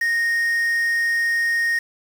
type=tone with quantisation; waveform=triangle; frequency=1857 Hz; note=A#6; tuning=7 cents flat; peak=-16 dBFS; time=0.01-1.79 s; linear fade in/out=5 ms; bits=6; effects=none